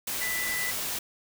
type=tone in noise; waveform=sine; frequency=1988 Hz; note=B6; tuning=11 cents sharp; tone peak=-30 dBFS; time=0.21-0.71 s; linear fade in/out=5 ms; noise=white; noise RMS=-32 dBFS; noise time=0.07-0.99 s; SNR=-1 dB; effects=none